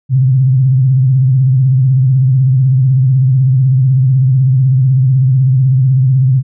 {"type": "tone with vibrato", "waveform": "sine", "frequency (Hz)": 130.81, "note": "C3", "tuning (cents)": 0, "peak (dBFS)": -6, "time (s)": [0.09, 6.43], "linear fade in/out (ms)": 50, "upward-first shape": "triangle", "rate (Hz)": 16, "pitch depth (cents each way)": 110, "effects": []}